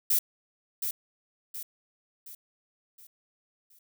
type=noise with echo; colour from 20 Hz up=violet; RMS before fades=-24 dBFS; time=0.1-0.19 s; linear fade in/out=5 ms; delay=720 ms; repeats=5; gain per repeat=-7 dB; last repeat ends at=3.79 s; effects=none